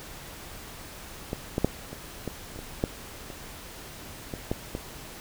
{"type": "clicks", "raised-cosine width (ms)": 2, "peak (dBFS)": [-16, -12, -7, -24, -17, -28, -24, -10, -26, -19, -13, -18], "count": 12, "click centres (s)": [1.331, 1.581, 1.646, 1.93, 2.277, 2.56, 2.59, 2.839, 3.302, 4.338, 4.515, 4.751], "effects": ["pink hiss -43 dBFS RMS until 5.2 s"]}